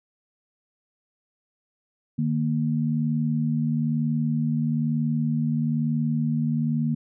sine tone pair together, 152.03 / 233.1 Hz, D#3 / A#3, -40 / 0 cents, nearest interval perfect fifth, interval 740 cents, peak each -24 dBFS, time 2.18-6.95 s, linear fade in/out 10 ms, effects none

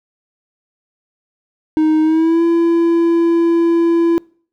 triangle tone with pitch glide, 312 to 336.3 Hz, D#4 to E4, +5 to +35 cents, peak -8 dBFS, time 1.77-4.18 s, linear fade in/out 0 ms, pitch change +130 cents, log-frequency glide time 2.02-2.43 s, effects noise-tail reverb RT60 0.5 s tail -26 dB re dry

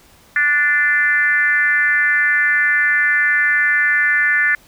sine tone with frequency modulation, 1760 Hz, A6, in tune, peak -12 dBFS, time 0.36-4.55 s, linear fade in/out 2 ms, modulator 297 Hz, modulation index 0.96, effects pink hiss -49 dBFS RMS until 4.67 s

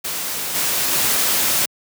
white noise with level steps, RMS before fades -25 / -20 / -18 dBFS, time 0.04-1.66 s, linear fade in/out 10 ms, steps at 0.54 / 0.91 s, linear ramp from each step 20 ms, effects high-pass 100 Hz 12 dB/octave

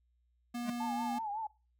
square tone, 240 Hz, B3, 49 cents flat, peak -37 dBFS, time 0.54-1.19 s, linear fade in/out 10 ms
square tone with exponential growth, 212.4 Hz, G#3, 39 cents sharp, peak -33 dBFS, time 0.61-0.7 s, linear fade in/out 5 ms, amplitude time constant 19 ms
sine tone with vibrato, 853 Hz, G#5, 46 cents sharp, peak -35 dBFS, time 0.8-1.47 s, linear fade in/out 5 ms, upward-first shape triangle, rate 5.4 Hz, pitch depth 120 cents each way
effects noise-tail reverb RT60 0.3 s tail -22 dB re dry + added 60 Hz sine -70 dBFS peak until 1.79 s

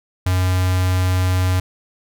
square tone with notch filter, 92 Hz, F#2, 9 cents flat, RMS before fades -17 dBFS, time 0.26-1.6 s, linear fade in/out 5 ms, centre 370 Hz, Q 1, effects none

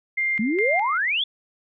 sine tone with tremolo, 2100 Hz, C7, 6 cents sharp, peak -20 dBFS, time 0.17-0.98 s, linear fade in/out 10 ms, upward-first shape square, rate 2.4 Hz, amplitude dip 65%
sine exponential sweep, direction up, 201.8 to 3548 Hz, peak -20 dBFS, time 0.39-1.24 s, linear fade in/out 5 ms
effects none

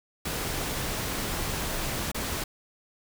pink noise with dropouts, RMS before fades -31 dBFS, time 0.25-2.44 s, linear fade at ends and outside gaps 5 ms, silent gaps 2.117-2.145 s, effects none

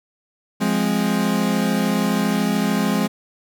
40% pulse chord, F minor, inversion none, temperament equal, 174.61 / 207.7 / 261.6 Hz, F3 / Ab3 / C4, 0 / 0 / 0 cents, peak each -23 / -19 / -23 dBFS, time 0.6-3.08 s, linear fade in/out 20 ms, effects none

